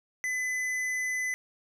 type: tone with hard clipping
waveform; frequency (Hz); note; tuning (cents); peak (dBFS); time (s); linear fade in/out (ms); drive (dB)
triangle; 2011; B6; +31; -30; 0.24-1.34; 0; 13
effects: none